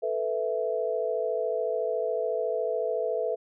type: chord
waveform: sine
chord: A suspended second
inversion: none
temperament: equal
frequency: 440 / 493.9 / 659.3 Hz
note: A4 / B4 / E5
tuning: 0 / 0 / 0 cents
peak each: -30 dBFS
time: 0.02-3.36 s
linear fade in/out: 20 ms
effects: none